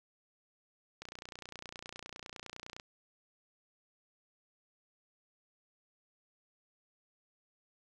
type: click train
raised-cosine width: 0.2 ms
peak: -27 dBFS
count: 54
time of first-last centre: 1.02-2.799 s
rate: 29.8 Hz
effects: none